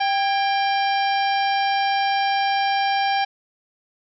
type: harmonic tone with a mistuned harmonic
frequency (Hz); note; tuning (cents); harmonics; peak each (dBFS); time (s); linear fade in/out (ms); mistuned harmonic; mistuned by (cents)
790; G5; +13; 1 / 2 / 3 / 4 / 5 / 6 / 7; -19 / -28 / -29 / -31 / -36 / -35 / -35; 0-3.25; 10; 2; +70
effects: none